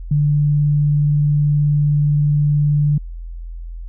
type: tone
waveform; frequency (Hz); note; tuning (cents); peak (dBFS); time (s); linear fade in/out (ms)
sine; 146.83; D3; 0; -12; 0.11-2.98; 5
effects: added 42 Hz sine -27 dBFS peak until 3.88 s